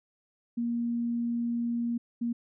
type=tone bursts at uneven times; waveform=sine; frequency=235.9 Hz; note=A#3; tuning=21 cents sharp; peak=-27 dBFS; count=2; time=0.57-1.98 / 2.21-2.33 s; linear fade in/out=10 ms; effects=none